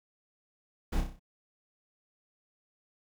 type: noise with echo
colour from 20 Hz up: brown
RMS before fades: -30 dBFS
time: 0.92-1.01 s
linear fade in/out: 10 ms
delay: 31 ms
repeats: 6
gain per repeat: -5 dB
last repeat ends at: 1.196 s
effects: none